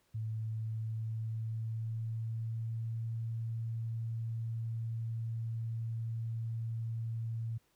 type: tone with pitch glide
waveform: sine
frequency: 110.4 to 113.9 Hz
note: A2 to A#2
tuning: +6 to -40 cents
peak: -34 dBFS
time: 0.14-7.58 s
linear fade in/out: 10 ms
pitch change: +54 cents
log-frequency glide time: 0.34-3.06 s
effects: pink hiss -73 dBFS RMS until 7.75 s + high-pass 60 Hz 12 dB/octave